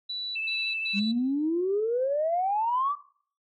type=tone bursts; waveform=sine; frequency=3951 Hz; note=B7; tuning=in tune; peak=-30 dBFS; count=3; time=0.09-1.12 s; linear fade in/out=10 ms; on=270 ms; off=110 ms
type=tone with vibrato; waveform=sine; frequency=2637 Hz; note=E7; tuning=in tune; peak=-28 dBFS; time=0.35-1 s; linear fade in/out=10 ms; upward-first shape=sine; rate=13 Hz; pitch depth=14 cents each way
type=exponential sweep; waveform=sine; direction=up; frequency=194.7 to 1200 Hz; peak=-23 dBFS; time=0.93-2.96 s; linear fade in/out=50 ms
effects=noise-tail reverb RT60 0.5 s tail -17 dB re dry + tanh soft clip ceiling -16 dBFS